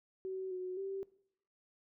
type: tone with pitch steps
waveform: sine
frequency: 378 / 367.7 / 388.7 Hz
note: F#4 / F#4 / G4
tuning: +37 / -11 / -15 cents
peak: -37 dBFS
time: 0.25-1.03 s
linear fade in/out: 0 ms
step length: 260 ms
effects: noise-tail reverb RT60 0.7 s tail -20 dB re dry